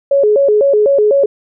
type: tone with vibrato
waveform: sine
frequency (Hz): 484.6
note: B4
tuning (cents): -33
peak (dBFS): -7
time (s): 0.11-1.26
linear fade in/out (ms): 5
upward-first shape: square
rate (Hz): 4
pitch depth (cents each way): 240
effects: none